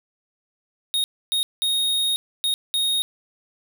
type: tone bursts at uneven times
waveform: square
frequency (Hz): 3729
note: A#7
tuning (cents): 0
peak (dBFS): -20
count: 5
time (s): 0.94-1.04 / 1.32-1.43 / 1.62-2.16 / 2.44-2.54 / 2.74-3.02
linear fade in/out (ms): 0
effects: none